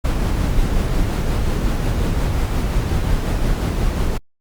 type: noise with tremolo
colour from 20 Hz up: brown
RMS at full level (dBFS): -17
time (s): 0.04-4.18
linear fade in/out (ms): 10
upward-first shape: sine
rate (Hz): 5.6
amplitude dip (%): 25
effects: Opus 48 kbps